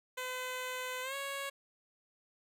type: tone with pitch glide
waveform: 10% pulse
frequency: 508 to 554 Hz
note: B4 to C#5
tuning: +49 to -1 cents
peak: -29 dBFS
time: 0.17-1.5 s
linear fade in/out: 10 ms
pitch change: +150 cents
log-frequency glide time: 1.02-1.15 s
effects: none